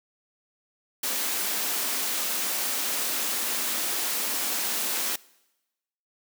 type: high-pass noise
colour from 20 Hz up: white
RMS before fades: -28 dBFS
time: 1.03-5.16 s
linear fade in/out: 5 ms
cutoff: 200 Hz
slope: 48 dB/octave
effects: noise-tail reverb RT60 1.0 s tail -23 dB re dry